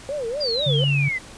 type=tone with vibrato; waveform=sine; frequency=521 Hz; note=C5; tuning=7 cents flat; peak=-24 dBFS; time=0.09-0.84 s; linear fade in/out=0 ms; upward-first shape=sine; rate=4.1 Hz; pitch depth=250 cents each way
type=exponential sweep; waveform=sine; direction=down; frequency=4924 to 1975.5 Hz; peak=-22 dBFS; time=0.4-1.19 s; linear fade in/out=20 ms
type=tone; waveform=sine; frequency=140.8 Hz; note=C#3; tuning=27 cents sharp; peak=-18 dBFS; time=0.66-1.09 s; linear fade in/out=10 ms
effects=pink hiss -42 dBFS RMS until 1.37 s + resampled to 22050 Hz